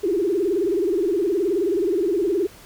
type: tone with vibrato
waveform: sine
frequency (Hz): 370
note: F#4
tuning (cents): 0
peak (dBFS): -18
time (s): 0.03-2.47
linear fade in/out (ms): 10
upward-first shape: sine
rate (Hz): 19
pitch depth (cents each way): 210
effects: pink hiss -46 dBFS RMS until 2.65 s